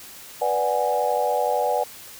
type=chord; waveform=sine; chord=G# half-diminished seventh; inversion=first; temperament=equal; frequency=493.9 / 587.3 / 740 / 830.6 Hz; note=B4 / D5 / F#5 / G#5; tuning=0 / 0 / 0 / 0 cents; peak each=-25 dBFS; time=0.41-1.84 s; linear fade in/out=10 ms; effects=white hiss -42 dBFS RMS until 2.19 s